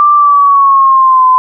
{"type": "tone with pitch glide", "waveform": "sine", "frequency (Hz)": [1177, 1024.6], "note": ["D6", "C6"], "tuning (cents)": [3, -37], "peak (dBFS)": -3, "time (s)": [0, 1.38], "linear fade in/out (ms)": 0, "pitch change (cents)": -240, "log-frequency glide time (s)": [0.15, 1.26], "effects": []}